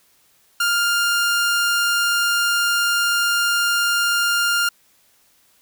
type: tone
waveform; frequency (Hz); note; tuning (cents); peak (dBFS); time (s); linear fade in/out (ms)
sawtooth; 1403; F6; +8; -13; 0.6-4.69; 5
effects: white hiss -58 dBFS RMS until 5.61 s